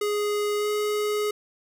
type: tone with pitch glide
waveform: square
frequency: 415.3 to 419.4 Hz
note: G#4 to G#4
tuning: 0 to +17 cents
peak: -24 dBFS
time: 0.01-1.31 s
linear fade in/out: 5 ms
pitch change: +17 cents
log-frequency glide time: 0.57-0.68 s
effects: none